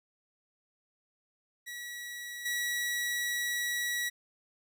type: tone with level steps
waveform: sawtooth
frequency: 1931 Hz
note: B6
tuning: 39 cents flat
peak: -36 / -27 dBFS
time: 1.66-4.1 s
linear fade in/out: 20 ms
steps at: 2.45 s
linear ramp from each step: 10 ms
effects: none